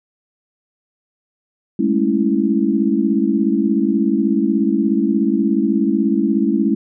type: chord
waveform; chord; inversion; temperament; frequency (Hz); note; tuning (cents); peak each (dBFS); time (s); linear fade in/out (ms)
sine; A major seventh; third; equal with one note detuned; 203.4 / 220 / 277.2 / 329.6; G#3 / A3 / C#4 / E4; -36 / 0 / 0 / 0; -19; 1.79-6.75; 5
effects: none